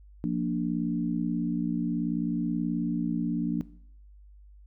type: chord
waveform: sine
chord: Bb major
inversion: second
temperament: equal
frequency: 174.61 / 233.1 / 293.7 Hz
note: F3 / Bb3 / D4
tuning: 0 / 0 / 0 cents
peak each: -30 dBFS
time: 0.24-3.61 s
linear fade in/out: 0 ms
effects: noise-tail reverb RT60 0.6 s tail -18 dB re dry + added 50 Hz sine -49 dBFS peak until 4.66 s